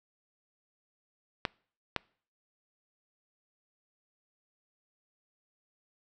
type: clicks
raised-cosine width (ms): 0.3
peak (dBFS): -12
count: 2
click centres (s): 1.452 / 1.963
effects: noise-tail reverb RT60 0.5 s tail -26 dB re dry